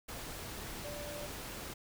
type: tone in noise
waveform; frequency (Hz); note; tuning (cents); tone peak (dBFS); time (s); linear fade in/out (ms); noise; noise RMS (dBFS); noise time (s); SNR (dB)
sine; 586; D5; -4; -44; 0.84-1.27; 10; pink; -44; 0.08-1.74; -3
effects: none